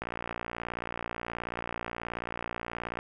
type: click train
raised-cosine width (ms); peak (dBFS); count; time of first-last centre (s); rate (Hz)
0.5; -19; 175; 0.02-2.989; 58.6
effects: none